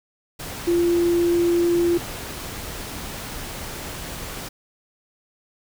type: tone in noise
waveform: sine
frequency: 344.5 Hz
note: F4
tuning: 24 cents flat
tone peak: -16 dBFS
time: 0.67-1.98 s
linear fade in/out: 10 ms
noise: pink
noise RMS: -33 dBFS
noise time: 0.39-4.49 s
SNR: +14 dB
effects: none